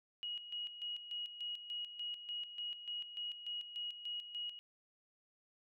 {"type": "tone with tremolo", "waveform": "sine", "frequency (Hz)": 2897, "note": "F#7", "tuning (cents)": -37, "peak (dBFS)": -39, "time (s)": [0.23, 4.59], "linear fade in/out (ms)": 0, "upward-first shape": "square", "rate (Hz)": 3.4, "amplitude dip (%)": 65, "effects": []}